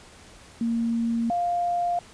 sine tone pair in turn, 231.3 / 700.2 Hz, A#3 / F5, -13 / +4 cents, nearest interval octave + perfect fifth, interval 1917 cents, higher second, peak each -22 dBFS, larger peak neither, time 0.61-1.3 / 1.3-1.99 s, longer neither, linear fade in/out 2 ms, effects pink hiss -49 dBFS RMS until 2.13 s + resampled to 22050 Hz

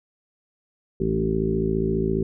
harmonic tone with a mistuned harmonic, 54.7 Hz, A1, 9 cents flat, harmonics 1 / 2 / 3 / 4 / 5 / 6 / 7 / 8, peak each -30 / -33 / -27 / -28 / -33 / -33 / -24 / -34 dBFS, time 1-2.23 s, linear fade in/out 5 ms, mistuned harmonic 5, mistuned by +17 cents, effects none

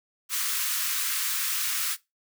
white high-pass noise, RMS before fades -28 dBFS, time 0.29-1.97 s, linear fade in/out 50 ms, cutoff 1100 Hz, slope 48 dB/octave, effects noise-tail reverb RT60 0.2 s tail -19 dB re dry

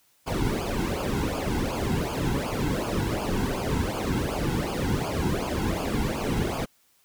brown noise with flanger, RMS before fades -27 dBFS, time 0.26-6.66 s, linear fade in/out 20 ms, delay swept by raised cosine 0.51 to 1.71 ms, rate 2.7 Hz, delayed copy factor -0.95, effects white hiss -64 dBFS RMS until 7.04 s

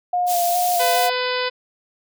sine tone with vibrato, 706 Hz, F5, 19 cents sharp, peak -17 dBFS, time 0.13-1.1 s, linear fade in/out 5 ms, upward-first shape square, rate 2.4 Hz, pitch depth 23 cents each way
white high-pass noise, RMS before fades -26 dBFS, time 0.26-1.1 s, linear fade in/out 50 ms, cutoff 3700 Hz, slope 12 dB/octave
harmonic tone, 501 Hz, B4, 25 cents sharp, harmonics 1 / 2 / 3 / 4 / 5 / 6 / 7 / 8 / 9 / 10, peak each -24 / -27 / -29 / -30 / -31 / -32 / -32 / -33 / -34 / -34 dBFS, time 0.79-1.5 s, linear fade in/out 20 ms
effects none

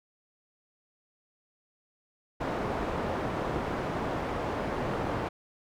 white low-pass noise, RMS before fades -32 dBFS, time 2.4-5.29 s, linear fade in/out 10 ms, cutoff 800 Hz, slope 12 dB/octave, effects none

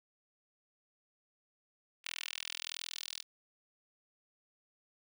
10% pulse tone with high-pass filter sweep, 41.33 Hz, E1, 5 cents sharp, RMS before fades -43 dBFS, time 2.04-3.23 s, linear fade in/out 20 ms, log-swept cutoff 2600 to 4000 Hz, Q 2, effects none

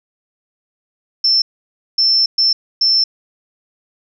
sine tone bursts at uneven times, 5340 Hz, E8, 22 cents sharp, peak -10 dBFS, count 4, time 1.24-1.42 / 1.98-2.26 / 2.38-2.53 / 2.81-3.04 s, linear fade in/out 5 ms, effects none

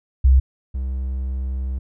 sine / triangle tone pair in turn, 65.41 / 65.15 Hz, C2 / C2, 0 / -7 cents, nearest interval unison, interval 7 cents, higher first, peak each -9 / -20 dBFS, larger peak first, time 0.24-0.4 / 0.74-1.79 s, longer second, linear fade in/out 10 ms, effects none

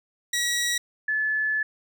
15% pulse / sine tone pair in turn, 1919 / 1728.2 Hz, A#6 / A6, +50 / -32 cents, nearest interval major second, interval 182 cents, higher first, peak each -17 / -22 dBFS, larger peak first, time 0.33-0.78 / 1.08-1.63 s, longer second, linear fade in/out 5 ms, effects none

